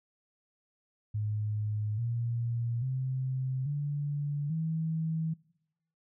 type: tone with pitch steps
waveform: sine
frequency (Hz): 106.1 / 117.73 / 130.62 / 144.94 / 160.82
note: G#2 / A#2 / C3 / D3 / E3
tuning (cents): +38 / +18 / -3 / -22 / -42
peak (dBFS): -29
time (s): 1.14-5.34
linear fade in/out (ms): 10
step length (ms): 840
effects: noise-tail reverb RT60 0.9 s tail -23 dB re dry